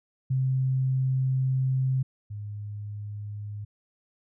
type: tone pair in turn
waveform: sine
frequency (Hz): 131.1 / 103.72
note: C3 / G#2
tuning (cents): +4 / -2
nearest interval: major third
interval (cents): 406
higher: first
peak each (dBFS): -22 / -33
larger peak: first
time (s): 0.3-2.03 / 2.3-3.65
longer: first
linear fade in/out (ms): 10
effects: none